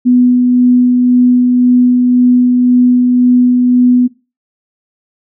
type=tone with tremolo; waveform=sine; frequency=247.8 Hz; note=B3; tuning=6 cents sharp; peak=-4 dBFS; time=0.05-4.08 s; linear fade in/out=20 ms; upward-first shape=sine; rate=1.9 Hz; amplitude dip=25%; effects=noise-tail reverb RT60 0.3 s tail -19 dB re dry